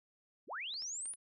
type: linear sweep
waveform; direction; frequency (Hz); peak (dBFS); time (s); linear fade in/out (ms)
sine; up; 147.4 to 10160; -39; 0.47-1.16; 50
type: clicks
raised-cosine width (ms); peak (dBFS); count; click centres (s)
0.2; -39; 4; 0.741 / 0.822 / 1.057 / 1.137
effects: none